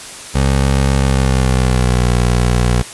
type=tone with pitch glide; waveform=20% pulse; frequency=67.6 to 60.57 Hz; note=C#2 to B1; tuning=-43 to -33 cents; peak=-6 dBFS; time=0.34-2.83 s; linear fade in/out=20 ms; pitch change=-190 cents; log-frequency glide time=0.96-2.12 s; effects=white hiss -31 dBFS RMS until 2.93 s + resampled to 24000 Hz